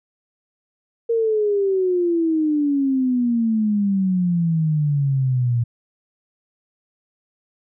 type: exponential sweep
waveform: sine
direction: down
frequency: 466.2 to 116.54 Hz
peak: -16 dBFS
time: 1.09-5.64 s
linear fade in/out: 10 ms
effects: none